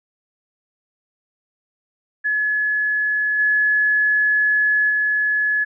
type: tone with level steps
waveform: sine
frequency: 1703 Hz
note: G#6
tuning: 43 cents sharp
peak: -17 / -14 / -16 dBFS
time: 2.24-5.65 s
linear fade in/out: 20 ms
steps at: 3.38 / 4.89 s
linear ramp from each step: 20 ms
effects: none